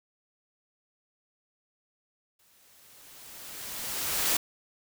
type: noise with exponential growth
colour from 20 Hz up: white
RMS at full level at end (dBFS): -25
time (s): 2.39-4.37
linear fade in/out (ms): 5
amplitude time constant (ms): 430
effects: none